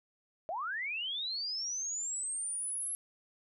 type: linear sweep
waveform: sine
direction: up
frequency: 606 to 11175 Hz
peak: -34 dBFS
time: 0.49-2.95 s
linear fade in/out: 0 ms
effects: none